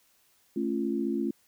sine chord, A augmented, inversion none, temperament just, 220 / 275 / 343.8 Hz, A3 / C#4 / E#4, 0 / -14 / -27 cents, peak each -31 dBFS, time 0.56-1.31 s, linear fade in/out 5 ms, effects white hiss -66 dBFS RMS until 1.47 s

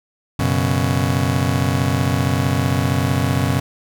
30% pulse chord, F# suspended fourth, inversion none, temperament just, 92.5 / 123.33 / 138.75 Hz, F#2 / B2 / C#3, 0 / -2 / +2 cents, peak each -18 dBFS, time 0.39-3.6 s, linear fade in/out 5 ms, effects none

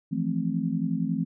sine chord, F major seventh, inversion third, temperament just, 163.7 / 174.61 / 218.3 / 261.9 Hz, E3 / F3 / A3 / C4, -12 / 0 / -13 / +2 cents, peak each -30 dBFS, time 0.11-1.25 s, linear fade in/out 20 ms, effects none

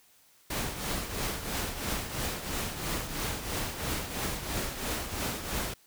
pink noise with tremolo, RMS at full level -31 dBFS, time 0.5-5.74 s, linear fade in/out 5 ms, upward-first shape triangle, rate 3 Hz, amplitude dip 65%, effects white hiss -62 dBFS RMS until 5.86 s

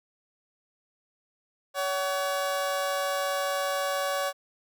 25% pulse tone pair together, 565.6 / 755 Hz, C#5 / F#5, +35 / +35 cents, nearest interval perfect fourth, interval 500 cents, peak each -24 / -29 dBFS, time 1.74-4.33 s, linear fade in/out 50 ms, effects none

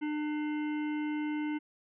harmonic tone, 300 Hz, D4, 37 cents sharp, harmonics 1 / 3 / 5 / 7 / 9 / 10, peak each -31 / -44 / -48 / -45 / -54 / -56 dBFS, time 0.01-1.59 s, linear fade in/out 20 ms, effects none

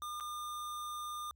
square tone with dropouts, 1207 Hz, D6, 47 cents sharp, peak -40 dBFS, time 0.02-1.31 s, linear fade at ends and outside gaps 0 ms, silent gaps 0.2-0.207 s, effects added 70 Hz sine -65 dBFS peak until 1.35 s

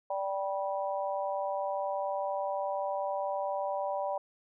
harmonic tone, 195.1 Hz, G3, 8 cents flat, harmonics 3 / 4 / 5, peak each -33 / -35 / -37 dBFS, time 0.1-4.18 s, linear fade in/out 5 ms, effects none

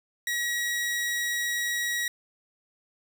sawtooth tone, 1911 Hz, A#6, 43 cents sharp, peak -23 dBFS, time 0.27-2.08 s, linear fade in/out 2 ms, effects none

